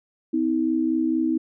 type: tone pair together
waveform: sine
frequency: 255.2 / 319.6 Hz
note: C4 / D#4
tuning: -43 / +47 cents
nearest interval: major third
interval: 390 cents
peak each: -24 / -21 dBFS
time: 0.33-1.38 s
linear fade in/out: 10 ms
effects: none